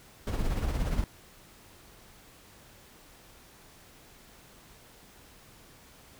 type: noise with tremolo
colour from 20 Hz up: brown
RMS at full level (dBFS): -27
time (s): 0.27-1.04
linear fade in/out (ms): 2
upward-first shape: sine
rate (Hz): 17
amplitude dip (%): 50
effects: pink hiss -55 dBFS RMS until 6.19 s